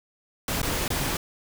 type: noise with dropouts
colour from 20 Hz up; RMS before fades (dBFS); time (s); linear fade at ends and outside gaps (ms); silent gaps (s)
pink; -27; 0.48-1.17; 2; 0.617-0.629 / 0.88-0.903
effects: none